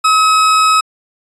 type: tone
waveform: 40% pulse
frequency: 1279 Hz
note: D#6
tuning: 47 cents sharp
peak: -7 dBFS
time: 0.04-0.81 s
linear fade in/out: 10 ms
effects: resampled to 24000 Hz